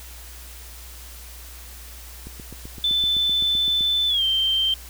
click train, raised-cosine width 3 ms, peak -25 dBFS, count 13, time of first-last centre 2.27-3.808 s, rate 7.8 Hz
sine tone with pitch glide, 3520 to 3136 Hz, A7 to G7, 0 to 0 cents, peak -18 dBFS, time 2.84-4.74 s, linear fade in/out 2 ms, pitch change -200 cents, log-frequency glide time 4.08-4.23 s
effects added 60 Hz sine -40 dBFS peak until 4.89 s + white hiss -43 dBFS RMS until 4.89 s

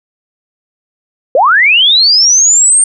sine linear sweep, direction up, 473.1 to 8840 Hz, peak -4 dBFS, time 1.35-2.84 s, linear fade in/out 2 ms, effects none

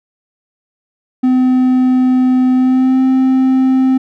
triangle tone with pitch glide, 255.3 to 261.3 Hz, C4 to C4, -42 to -2 cents, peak -6 dBFS, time 1.23-3.98 s, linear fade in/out 10 ms, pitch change +40 cents, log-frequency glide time 2.53-3.02 s, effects none

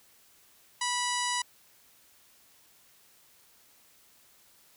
harmonic tone, 980 Hz, B5, 14 cents flat, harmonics 1 / 2 / 3 / 4 / 5 / 6 / 7 / 8 / 9 / 10, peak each -32 / -35 / -37 / -38 / -39 / -40 / -40 / -41 / -42 / -42 dBFS, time 0.81-1.42 s, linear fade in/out 5 ms, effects white hiss -61 dBFS RMS until 4.76 s

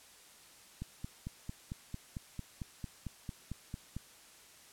click train, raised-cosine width 5 ms, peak -27 dBFS, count 15, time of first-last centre 0.82-3.966 s, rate 4.45 Hz, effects white hiss -58 dBFS RMS until 4.72 s + low-pass 11000 Hz 12 dB/octave

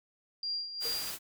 sine tone with tremolo, 4772 Hz, D8, 27 cents sharp, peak -31 dBFS, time 0.43-1.11 s, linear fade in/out 2 ms, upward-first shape sine, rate 2.7 Hz, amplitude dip 65%
white noise, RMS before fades -39 dBFS, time 0.8-1.19 s, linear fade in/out 50 ms
triangle tone with exponential decay, 466.2 Hz, A#4, in tune, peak -38 dBFS, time 0.85-1.07 s, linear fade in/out 2 ms, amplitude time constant 46 ms
effects none

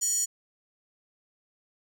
square tone with high-pass filter, 631 Hz, D#5, 24 cents sharp, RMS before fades -27 dBFS, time 0.01-0.26 s, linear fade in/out 20 ms, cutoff 7000 Hz, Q 8.8, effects none

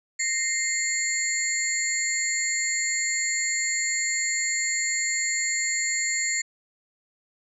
sine tone cluster, 1853 / 2094 / 4354 / 6910 / 7320 Hz, A#6 / C7 / C#8 / A8 / A#8, -11 / +1 / -32 / -32 / -32 cents, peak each -33 / -28 / -34 / -30 / -28 dBFS, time 0.19-6.42 s, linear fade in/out 10 ms, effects none

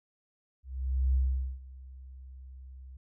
sine tone with ADSR envelope, 65.1 Hz, C2, 8 cents flat, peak -22 dBFS, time 0.63-2.97 s, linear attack 510 ms, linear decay 450 ms, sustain -22 dB, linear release 4 ms, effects none

